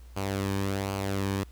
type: tone with flanger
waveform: sawtooth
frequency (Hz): 98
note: G2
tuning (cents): 0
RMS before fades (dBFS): -30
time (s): 0.16-1.44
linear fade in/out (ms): 10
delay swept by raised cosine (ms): 0.54 to 1.5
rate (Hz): 1.3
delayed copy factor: -0.5
effects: added 60 Hz sine -45 dBFS peak until 1.51 s + pink hiss -61 dBFS RMS until 1.51 s